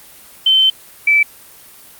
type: tone pair in turn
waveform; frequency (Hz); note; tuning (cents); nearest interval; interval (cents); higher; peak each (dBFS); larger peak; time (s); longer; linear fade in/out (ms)
sine; 3084 / 2315; G7 / D7; -29 / -25; perfect fourth; 496; first; -8; neither; 0.46-0.7 / 1.07-1.23; first; 5
effects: white hiss -41 dBFS RMS until 1.99 s + Opus 32 kbps